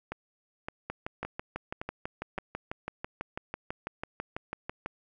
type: two click trains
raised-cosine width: 0.5 ms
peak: -20 / -19 dBFS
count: 5 / 25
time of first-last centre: 0.12-2.38 / 0.9-4.86 s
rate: 1.77 / 6.06 Hz
effects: none